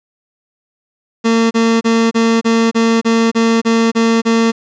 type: tone bursts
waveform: 30% pulse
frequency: 227.9 Hz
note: A#3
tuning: 39 cents flat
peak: -7 dBFS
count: 11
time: 1.24-4.52 s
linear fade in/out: 20 ms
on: 270 ms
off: 31 ms
effects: resampled to 16000 Hz + 7-bit